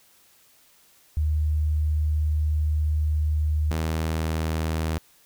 sine / sawtooth tone pair in turn, 76.4 / 79.82 Hz, D#2 / D#2, -31 / +45 cents, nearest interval minor second, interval 76 cents, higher second, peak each -20 dBFS, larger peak neither, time 1.17-3.71 / 3.71-4.98 s, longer first, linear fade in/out 0 ms, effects white hiss -58 dBFS RMS until 5.25 s

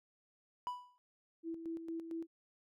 triangle tone with exponential decay, 987.8 Hz, B5, in tune, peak -32 dBFS, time 0.67-0.98 s, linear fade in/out 0 ms, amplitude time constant 67 ms
sine tone with tremolo, 329.6 Hz, E4, in tune, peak -38 dBFS, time 1.43-2.27 s, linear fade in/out 50 ms, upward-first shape square, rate 4.4 Hz, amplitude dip 55%
effects none

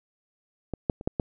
clicks, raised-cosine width 2 ms, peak -17 / -9 / -25 / -11 / -12 dBFS, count 5, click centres 0.737 / 0.898 / 1.011 / 1.075 / 1.198 s, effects none

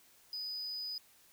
sine tone, 4978 Hz, D#8, in tune, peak -35 dBFS, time 0.33-0.98 s, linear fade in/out 2 ms, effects tanh soft clip ceiling -37 dBFS + white hiss -64 dBFS RMS until 1.32 s

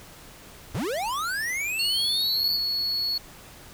square linear sweep, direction up, 68.9 to 4652 Hz, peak -27 dBFS, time 0.74-2.57 s, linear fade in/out 10 ms
triangle tone, 4378 Hz, C#8, 22 cents flat, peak -23 dBFS, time 1.79-3.18 s, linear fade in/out 5 ms
effects pink hiss -47 dBFS RMS until 3.73 s

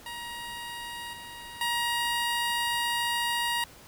15% pulse tone with level steps, 947 Hz, A#5, 27 cents sharp, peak -30 / -35 / -20 dBFS, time 0.06-3.64 s, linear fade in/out 2 ms, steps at 1.13 / 1.61 s, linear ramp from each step 2 ms, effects pink hiss -51 dBFS RMS until 3.87 s

